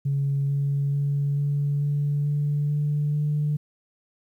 sine tone with pitch steps, 139.5 / 140.8 / 142.1 / 143.42 / 144.75 / 146.1 / 147.45 / 148.82 Hz, C#3 / C#3 / C#3 / D3 / D3 / D3 / D3 / D3, +11 / +27 / +43 / -41 / -25 / -9 / +7 / +23 cents, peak -20 dBFS, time 0.05-3.57 s, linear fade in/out 10 ms, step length 440 ms, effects tanh soft clip ceiling -17 dBFS + 10-bit

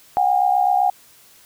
sine tone pair together, 732.2 / 800 Hz, F#5 / G5, -18 / +35 cents, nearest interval major second, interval 153 cents, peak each -17 dBFS, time 0.17-0.9 s, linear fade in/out 0 ms, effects white hiss -50 dBFS RMS until 1.45 s

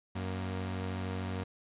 sawtooth tone pair together, 93.2 / 234.8 Hz, F#2 / A#3, +13 / +13 cents, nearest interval octave + major third, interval 1600 cents, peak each -31 / -37 dBFS, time 0.15-1.44 s, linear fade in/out 10 ms, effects resampled to 8000 Hz

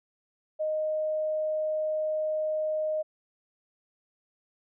sine tone, 620 Hz, D#5, 6 cents flat, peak -26 dBFS, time 0.59-3.03 s, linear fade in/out 20 ms, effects none

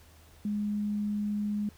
sine tone, 207.7 Hz, G#3, in tune, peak -28 dBFS, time 0.45-1.69 s, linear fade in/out 2 ms, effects added 79 Hz sine -56 dBFS peak until 1.77 s + pink hiss -59 dBFS RMS until 1.77 s

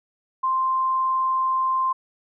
sine tone, 1046.5 Hz, C6, in tune, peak -19 dBFS, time 0.43-1.93 s, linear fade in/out 10 ms, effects none

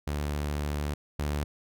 sawtooth tone pair in turn, 73.42 / 73.42 Hz, D2 / D2, 0 / 0 cents, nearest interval unison, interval 0 cents, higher neither, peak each -25 / -24 dBFS, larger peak second, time 0.07-0.94 / 1.19-1.44 s, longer first, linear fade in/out 5 ms, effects none

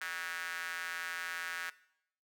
square tone with high-pass filter, 86.2 Hz, F2, 22 cents flat, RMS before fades -40 dBFS, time 0.01-1.7 s, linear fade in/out 5 ms, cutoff 1600 Hz, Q 3.7, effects noise-tail reverb RT60 0.7 s tail -18 dB re dry

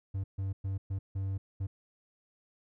triangle tone bursts at uneven times, 96.8 Hz, G2, 21 cents flat, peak -29 dBFS, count 6, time 0.14-0.24 / 0.38-0.53 / 0.64-0.78 / 0.9-0.99 / 1.15-1.38 / 1.6-1.67 s, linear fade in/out 10 ms, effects none

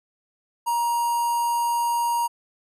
square tone with notch filter, 944 Hz, A#5, 22 cents sharp, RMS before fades -23 dBFS, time 0.66-2.28 s, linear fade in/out 20 ms, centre 3500 Hz, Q 0.58, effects resampled to 32000 Hz

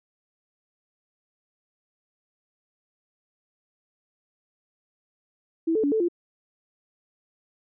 sine tone with pitch steps, 327.5 / 438.3 / 285.4 / 439.8 / 346.8 Hz, E4 / A4 / D4 / A4 / F4, -11 / -7 / -49 / -1 / -12 cents, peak -20 dBFS, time 5.67-6.085 s, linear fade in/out 10 ms, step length 83 ms, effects none

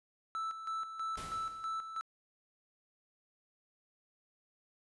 triangle tone with tremolo, 1318.5 Hz, E6, in tune, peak -33 dBFS, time 0.35-2.01 s, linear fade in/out 0 ms, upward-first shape square, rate 3.1 Hz, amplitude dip 60%
pink noise with exponential decay, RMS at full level -43 dBFS, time 1.17-1.96 s, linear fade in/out 5 ms, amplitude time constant 170 ms
effects resampled to 24000 Hz

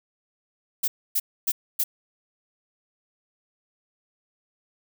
violet noise bursts, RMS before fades -23 dBFS, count 4, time 0.83-1.84 s, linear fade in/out 10 ms, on 50 ms, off 270 ms, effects none

